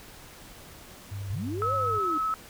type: tone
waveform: sine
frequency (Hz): 99.8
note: G2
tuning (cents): +32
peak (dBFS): -33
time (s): 1.11-1.99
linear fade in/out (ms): 10
type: linear two-way sweep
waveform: sine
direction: up then down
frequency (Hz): 74.3 to 560 to 293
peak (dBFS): -31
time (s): 1.3-2.18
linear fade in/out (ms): 5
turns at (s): 1.74
type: tone with vibrato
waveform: sine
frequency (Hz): 1292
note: E6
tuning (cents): -35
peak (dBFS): -25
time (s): 1.62-2.34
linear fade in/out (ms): 0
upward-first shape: sine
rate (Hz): 16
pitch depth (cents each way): 16
effects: pink hiss -48 dBFS RMS until 2.49 s